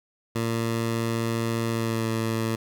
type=tone with pitch glide; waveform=15% pulse; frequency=114.8 to 112.7 Hz; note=A#2 to A2; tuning=-26 to +42 cents; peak=-18 dBFS; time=0.35-2.56 s; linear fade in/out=10 ms; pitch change=-32 cents; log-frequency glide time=1.69-2.05 s; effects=none